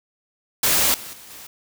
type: noise with level steps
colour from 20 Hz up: white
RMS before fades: -18 / -36 / -43 / -40 dBFS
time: 0.63-1.47 s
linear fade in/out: 5 ms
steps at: 0.94 / 1.13 / 1.3 s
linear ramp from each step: 2 ms
effects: none